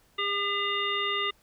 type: harmonic tone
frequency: 403.3 Hz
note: G4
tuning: 49 cents sharp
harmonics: 1 / 3 / 5 / 7 / 9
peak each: -35 / -31 / -32 / -32 / -34 dBFS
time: 0.18-1.31 s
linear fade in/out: 10 ms
effects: pink hiss -64 dBFS RMS until 1.42 s